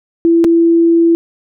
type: tone with dropouts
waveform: sine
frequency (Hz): 334.7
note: E4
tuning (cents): +26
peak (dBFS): -6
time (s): 0.25-1.15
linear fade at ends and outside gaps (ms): 0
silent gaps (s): 0.442-0.447
effects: none